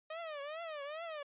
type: tone with vibrato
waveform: sawtooth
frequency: 616 Hz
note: D#5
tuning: 17 cents flat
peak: -37 dBFS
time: 0.1-1.23 s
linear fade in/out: 5 ms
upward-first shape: triangle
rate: 2.4 Hz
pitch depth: 190 cents each way
effects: resampled to 8000 Hz